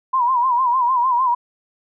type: tone with vibrato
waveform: sine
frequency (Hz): 999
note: B5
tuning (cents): +20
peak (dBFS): -14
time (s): 0.13-1.35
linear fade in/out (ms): 10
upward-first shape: sine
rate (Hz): 6.6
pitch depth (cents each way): 100
effects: none